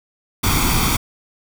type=noise with comb filter; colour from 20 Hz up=pink; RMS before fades=-17 dBFS; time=0.43-0.97 s; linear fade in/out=10 ms; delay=0.87 ms; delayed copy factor=+0.7; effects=none